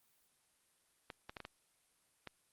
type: clicks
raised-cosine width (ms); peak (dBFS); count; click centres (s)
0.3; -29; 6; 1.102 / 1.295 / 1.368 / 1.403 / 1.451 / 2.273
effects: white hiss -74 dBFS RMS until 2.52 s + Opus 32 kbps